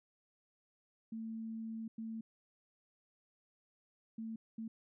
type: tone bursts at uneven times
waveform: sine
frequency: 223.8 Hz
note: A3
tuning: 30 cents sharp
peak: -40 dBFS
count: 4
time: 1.12-1.88 / 1.98-2.21 / 4.18-4.36 / 4.58-4.68 s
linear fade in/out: 5 ms
effects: none